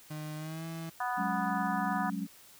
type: tone with pitch glide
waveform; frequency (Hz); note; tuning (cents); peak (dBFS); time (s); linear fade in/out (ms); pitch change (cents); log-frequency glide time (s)
35% pulse; 153.1 to 164.09; D#3 to E3; -28 to -8; -36; 0.1-0.9; 10; +120; 0.36-0.65
type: harmonic tone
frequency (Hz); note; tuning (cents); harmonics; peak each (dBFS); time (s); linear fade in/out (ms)
246.9; B3; 0; 3 / 4 / 5 / 6 / 7; -34 / -36 / -38 / -40 / -41; 1-2.1; 5
type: chord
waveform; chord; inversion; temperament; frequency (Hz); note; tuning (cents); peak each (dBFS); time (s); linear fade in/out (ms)
sine; F# suspended second; none; equal; 185 / 207.7 / 277.2; F#3 / G#3 / C#4; 0 / 0 / 0; -36 / -36 / -39; 1.17-2.27; 20
effects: white hiss -56 dBFS RMS until 2.59 s